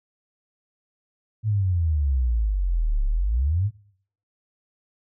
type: exponential two-way sweep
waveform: sine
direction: down then up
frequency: 111.6 to 34 to 111.6 Hz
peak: -19 dBFS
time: 1.43-3.71 s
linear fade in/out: 50 ms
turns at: 3.05 s
effects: noise-tail reverb RT60 0.6 s tail -22 dB re dry